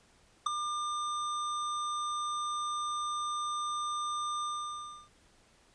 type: tone with ADSR envelope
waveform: square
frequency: 1200 Hz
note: D6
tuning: 37 cents sharp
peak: -23 dBFS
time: 0.46-5.09 s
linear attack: 8 ms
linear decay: 4 ms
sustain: -10 dB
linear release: 660 ms
effects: pink hiss -64 dBFS RMS until 5.74 s + resampled to 22050 Hz